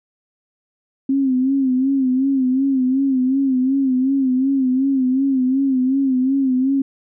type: tone with vibrato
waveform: sine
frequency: 264.2 Hz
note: C4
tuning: 17 cents sharp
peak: -14 dBFS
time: 1.09-6.82 s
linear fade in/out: 5 ms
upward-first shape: sine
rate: 2.7 Hz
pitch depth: 74 cents each way
effects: none